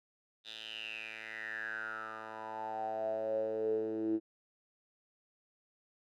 10% pulse tone with band-pass filter sweep, 110 Hz, A2, in tune, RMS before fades -38 dBFS, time 0.44-4.2 s, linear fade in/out 50 ms, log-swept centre 3600 to 320 Hz, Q 9.5, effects none

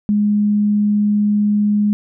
sine tone, 207.7 Hz, G#3, in tune, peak -12 dBFS, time 0.09-1.93 s, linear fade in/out 0 ms, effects none

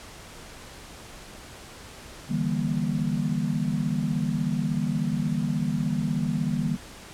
sine chord, E half-diminished seventh, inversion third, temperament just, 148.33 / 164.81 / 197.78 / 237.3 Hz, D3 / E3 / G3 / Bb3, +18 / 0 / +16 / +31 cents, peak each -29 dBFS, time 2.29-6.77 s, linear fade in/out 20 ms, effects pink hiss -44 dBFS RMS until 7.13 s + low-pass 10000 Hz 12 dB/octave

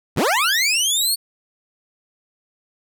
20% pulse linear sweep, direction up, 49 to 4480 Hz, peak -11 dBFS, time 0.16-1.16 s, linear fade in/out 20 ms, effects none

